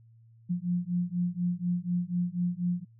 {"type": "beating tone pair", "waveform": "sine", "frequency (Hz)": [174.61, 178.71], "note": ["F3", "F3"], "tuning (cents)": [0, 40], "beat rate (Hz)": 4.1, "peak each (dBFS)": -30, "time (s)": [0.49, 2.85], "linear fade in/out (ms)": 20, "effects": ["added 114 Hz sine -54 dBFS peak until 2.99 s"]}